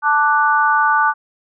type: chord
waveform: sine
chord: D major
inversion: second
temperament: equal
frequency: 880 / 1174.7 / 1480 Hz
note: A5 / D6 / F#6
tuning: 0 / 0 / 0 cents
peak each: -16 dBFS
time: 0.02-1.14 s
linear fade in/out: 50 ms
effects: none